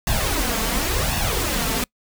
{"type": "noise with flanger", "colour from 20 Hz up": "pink", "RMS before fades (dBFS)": -22, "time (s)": [0.07, 1.84], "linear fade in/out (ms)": 2, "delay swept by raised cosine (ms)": [1.1, 4.5], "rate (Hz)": 0.92, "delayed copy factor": 0.65, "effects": ["noise-tail reverb RT60 0.1 s tail -26 dB re dry"]}